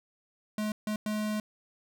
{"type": "tone bursts at uneven times", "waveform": "square", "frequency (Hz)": 212.8, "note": "G#3", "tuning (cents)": 42, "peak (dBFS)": -30, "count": 3, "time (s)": [[0.58, 0.72], [0.87, 0.96], [1.06, 1.4]], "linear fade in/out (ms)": 2, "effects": []}